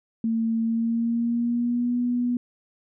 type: tone with pitch glide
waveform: sine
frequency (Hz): 226.3 to 243.9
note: A3 to B3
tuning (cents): +49 to -21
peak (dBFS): -21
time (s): 0.24-2.37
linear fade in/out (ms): 2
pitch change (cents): +130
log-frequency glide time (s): 0.6-1.97
effects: none